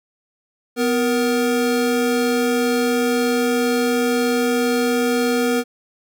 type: tone pair together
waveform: square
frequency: 249.5 / 471.5 Hz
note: B3 / A#4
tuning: +18 / +20 cents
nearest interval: major seventh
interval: 1102 cents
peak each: -20 dBFS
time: 0.76-5.64 s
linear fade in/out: 50 ms
effects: none